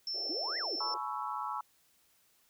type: tone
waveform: sine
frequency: 5360 Hz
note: E8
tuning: 28 cents sharp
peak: -34 dBFS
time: 0.07-0.94 s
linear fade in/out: 2 ms
type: band-pass noise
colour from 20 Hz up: white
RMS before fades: -49 dBFS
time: 0.14-0.98 s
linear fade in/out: 10 ms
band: 330 to 760 Hz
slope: 96 dB/octave
type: exponential two-way sweep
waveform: sine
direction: up then down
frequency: 273.2 to 2093 to 273.2 Hz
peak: -38 dBFS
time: 0.29-0.76 s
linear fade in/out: 10 ms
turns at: 0.58 s
type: chord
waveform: sine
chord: C# minor seventh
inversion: second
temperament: equal with one note detuned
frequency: 852.5 / 987.8 / 1108.7 / 1318.5 Hz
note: G#5 / B5 / C#6 / E6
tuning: +45 / 0 / 0 / 0 cents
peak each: -40 dBFS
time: 0.8-1.61 s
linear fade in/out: 5 ms
effects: white hiss -69 dBFS RMS until 2.49 s